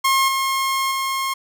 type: tone with level steps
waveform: sawtooth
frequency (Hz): 1074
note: C6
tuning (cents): +45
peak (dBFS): -11 / -15 / -17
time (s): 0.04-1.34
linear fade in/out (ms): 10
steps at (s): 0.28 / 0.91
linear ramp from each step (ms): 5
effects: none